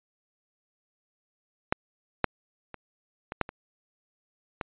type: clicks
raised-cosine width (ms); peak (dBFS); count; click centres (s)
0.5; -7 / -6 / -24 / -19 / -9 / -23 / -16; 7; 1.725 / 2.243 / 2.743 / 3.321 / 3.413 / 3.491 / 4.612
effects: resampled to 8000 Hz